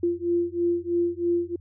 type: beating tone pair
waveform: sine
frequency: 344.2 / 347.3 Hz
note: F4 / F4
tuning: -25 / -10 cents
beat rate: 3.1 Hz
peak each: -25 dBFS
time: 0.03-1.56 s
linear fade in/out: 5 ms
effects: added 90 Hz sine -45 dBFS peak until 1.6 s